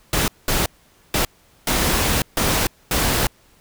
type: noise bursts at uneven times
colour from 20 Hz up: pink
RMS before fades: -19 dBFS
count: 6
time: 0.13-0.28 / 0.48-0.66 / 1.14-1.25 / 1.67-2.22 / 2.37-2.67 / 2.91-3.27 s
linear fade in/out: 2 ms
effects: pink hiss -55 dBFS RMS until 3.6 s